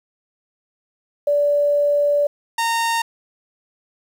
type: tone pair in turn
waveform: sine / sawtooth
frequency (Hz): 580 / 920.7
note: D5 / A#5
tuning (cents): -22 / -22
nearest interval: minor sixth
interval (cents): 800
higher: second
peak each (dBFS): -14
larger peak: neither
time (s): 1.27-2.27 / 2.58-3.02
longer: first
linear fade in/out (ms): 5
effects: low-pass 12000 Hz 12 dB/octave + 8-bit